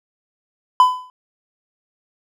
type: tone with exponential decay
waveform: triangle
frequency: 1006 Hz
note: B5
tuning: 32 cents sharp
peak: -3 dBFS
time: 0.8-1.1 s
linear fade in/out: 1 ms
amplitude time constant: 65 ms
effects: none